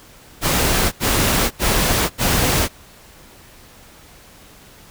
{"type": "noise bursts", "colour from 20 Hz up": "pink", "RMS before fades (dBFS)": -17, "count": 4, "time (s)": [0.41, 2.687], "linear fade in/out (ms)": 50, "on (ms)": 510, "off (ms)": 79, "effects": ["pink hiss -45 dBFS RMS until 4.9 s"]}